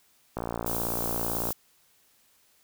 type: click train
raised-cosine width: 1 ms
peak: -17 dBFS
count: 67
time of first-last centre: 0.37-1.506 s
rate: 58.1 Hz
type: noise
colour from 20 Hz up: violet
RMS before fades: -32 dBFS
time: 0.66-1.53 s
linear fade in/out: 5 ms
effects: white hiss -64 dBFS RMS until 2.63 s